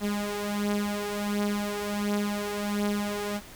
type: beating tone pair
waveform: sawtooth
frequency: 205.2 / 206.6 Hz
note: G#3 / G#3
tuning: -21 / -9 cents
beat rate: 1.4 Hz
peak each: -25 / -28 dBFS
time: 0-3.41 s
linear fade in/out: 50 ms
effects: pink hiss -47 dBFS RMS until 3.55 s